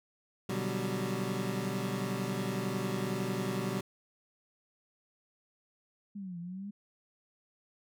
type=chord; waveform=25% pulse; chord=G major seventh; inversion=first; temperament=equal with one note detuned; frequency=123.47 / 146.32 / 185 / 196 Hz; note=B2 / D3 / F#3 / G3; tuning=0 / -6 / 0 / 0 cents; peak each=-34 / -38 / -34 / -32 dBFS; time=0.49-3.81 s; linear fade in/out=5 ms
type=exponential two-way sweep; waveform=sine; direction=down then up; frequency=207.5 to 169 to 207.5 Hz; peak=-38 dBFS; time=6.15-6.71 s; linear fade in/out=10 ms; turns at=6.39 s
effects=none